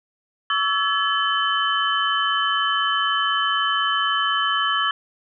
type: tone cluster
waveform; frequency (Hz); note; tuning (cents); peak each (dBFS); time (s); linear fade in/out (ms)
sine; 1130 / 1318 / 1708 / 3048; C#6 / E6 / G#6 / G7; +33 / -1 / +48 / -49; -24; 0.5-4.91; 2
effects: none